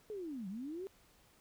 sine linear two-way sweep, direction down then up, 438.9 to 179.5 to 398.5 Hz, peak -40 dBFS, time 0.1-0.87 s, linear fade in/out 0 ms, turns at 0.48 s, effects pink hiss -67 dBFS RMS until 1.4 s

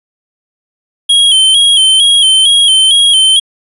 square tone with vibrato, 3190 Hz, G7, 30 cents sharp, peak -5 dBFS, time 1.09-3.4 s, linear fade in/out 10 ms, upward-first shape square, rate 2.2 Hz, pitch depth 54 cents each way, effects resampled to 32000 Hz

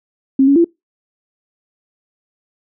sine tone with pitch steps, 268.6 / 279.5 / 338.9 Hz, C4 / C#4 / E4, +46 / +14 / +48 cents, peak -7 dBFS, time 0.39-0.645 s, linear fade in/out 5 ms, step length 85 ms, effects noise-tail reverb RT60 0.2 s tail -25 dB re dry

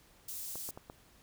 white high-pass noise, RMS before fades -42 dBFS, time 0.28-0.71 s, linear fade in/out 5 ms, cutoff 5800 Hz, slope 12 dB/octave
clicks, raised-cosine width 1 ms, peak -31 dBFS, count 4, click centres 0.556 / 0.69 / 0.775 / 0.899 s
effects pink hiss -63 dBFS RMS until 1.22 s

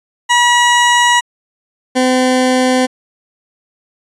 20% pulse tone pair in turn, 965 / 255.6 Hz, B5 / C4, -40 / -40 cents, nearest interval octave + major seventh, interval 2300 cents, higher first, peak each -3 / -5 dBFS, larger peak first, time 0.29-1.21 / 1.95-2.87 s, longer neither, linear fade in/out 20 ms, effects resampled to 24000 Hz

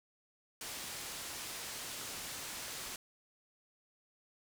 white low-pass noise, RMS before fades -44 dBFS, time 0.61-2.96 s, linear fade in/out 2 ms, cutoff 9400 Hz, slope 12 dB/octave, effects none

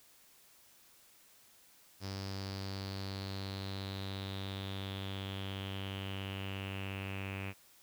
sawtooth tone with low-pass filter sweep, 97.1 Hz, G2, 16 cents flat, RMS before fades -41 dBFS, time 2-7.54 s, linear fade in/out 50 ms, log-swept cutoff 5100 to 2500 Hz, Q 6.9, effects white hiss -63 dBFS RMS until 7.82 s

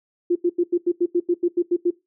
sine tone bursts, 349.8 Hz, F4, 3 cents sharp, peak -15 dBFS, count 12, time 0.3-1.907 s, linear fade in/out 10 ms, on 56 ms, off 85 ms, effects noise-tail reverb RT60 0.2 s tail -19 dB re dry

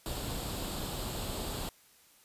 pink noise with comb filter, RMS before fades -37 dBFS, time 0.06-1.69 s, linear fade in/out 0 ms, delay 0.25 ms, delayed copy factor +0.55, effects white hiss -62 dBFS RMS until 2.24 s + resampled to 32000 Hz

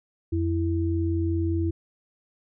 sine tone pair together, 87.47 / 330.7 Hz, F2 / E4, +3 / +6 cents, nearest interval octave + major seventh, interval 2303 cents, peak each -24 / -26 dBFS, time 0.32-1.71 s, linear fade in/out 10 ms, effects none

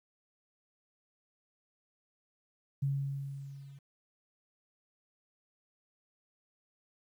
sine tone with level ramp, 138.59 Hz, C#3, in tune, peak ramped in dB -27 to -49 dBFS, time 2.82-3.79 s, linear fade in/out 10 ms, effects 11-bit

